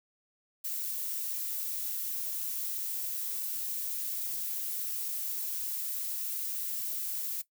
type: noise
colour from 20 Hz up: violet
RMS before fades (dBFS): -35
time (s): 0.64-7.42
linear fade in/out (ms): 10
effects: noise-tail reverb RT60 0.1 s tail -17 dB re dry